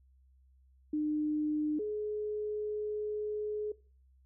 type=tone pair in turn; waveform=sine; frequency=302.6 / 422.3 Hz; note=D#4 / G#4; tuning=-48 / +29 cents; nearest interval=tritone; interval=577 cents; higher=second; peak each=-29 / -32 dBFS; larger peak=first; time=0.93-1.79 / 1.79-3.72 s; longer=second; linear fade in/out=5 ms; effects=noise-tail reverb RT60 0.4 s tail -21 dB re dry + added 65 Hz sine -61 dBFS peak until 4.25 s